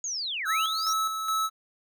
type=linear two-way sweep; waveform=sine; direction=down then up; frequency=6810 to 1413 to 5860 Hz; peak=-29 dBFS; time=0.04-0.93 s; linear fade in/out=2 ms; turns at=0.47 s
type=tone with tremolo; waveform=square; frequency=1300 Hz; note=E6; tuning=24 cents flat; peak=-25 dBFS; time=0.45-1.5 s; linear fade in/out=50 ms; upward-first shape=square; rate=2.4 Hz; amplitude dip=45%
effects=none